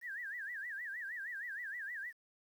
sine tone with vibrato, 1760 Hz, A6, in tune, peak -40 dBFS, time 0.01-2.13 s, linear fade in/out 50 ms, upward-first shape sine, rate 6.4 Hz, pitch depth 200 cents each way, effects 11-bit

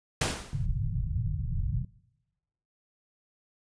pink noise with exponential decay, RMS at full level -24 dBFS, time 0.21-0.66 s, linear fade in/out 5 ms, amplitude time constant 97 ms
white low-pass noise, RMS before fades -30 dBFS, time 0.53-1.85 s, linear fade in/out 2 ms, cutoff 150 Hz, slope 48 dB/octave
effects noise-tail reverb RT60 1.0 s tail -23 dB re dry + resampled to 22050 Hz

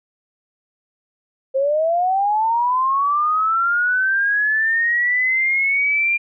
sine linear sweep, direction up, 523 to 2400 Hz, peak -15 dBFS, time 1.54-6.18 s, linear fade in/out 20 ms, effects none

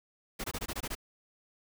pink noise bursts, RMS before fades -36 dBFS, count 8, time 0.39-0.952 s, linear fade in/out 10 ms, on 51 ms, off 22 ms, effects none

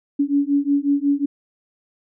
sine beating tone pair, 281 / 286.5 Hz, C#4 / D4, +24 / -43 cents, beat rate 5.5 Hz, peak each -19 dBFS, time 0.19-1.26 s, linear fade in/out 10 ms, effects none

